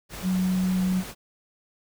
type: tone in noise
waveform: sine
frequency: 185.1 Hz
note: F#3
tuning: 1 cent sharp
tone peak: -21 dBFS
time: 0.22-1.04 s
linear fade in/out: 50 ms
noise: pink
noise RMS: -38 dBFS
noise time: 0.09-1.15 s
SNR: +14 dB
effects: none